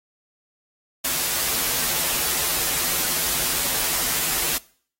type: noise with comb filter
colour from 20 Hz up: white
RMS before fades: -23 dBFS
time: 1.04-4.58 s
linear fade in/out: 10 ms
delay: 9.9 ms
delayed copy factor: -0.7
effects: noise-tail reverb RT60 0.5 s tail -22 dB re dry + AAC 48 kbps